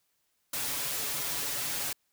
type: noise with comb filter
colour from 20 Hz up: white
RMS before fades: -33 dBFS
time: 0.53-1.93 s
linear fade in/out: 5 ms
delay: 7 ms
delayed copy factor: +0.85
effects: white hiss -75 dBFS RMS until 2.12 s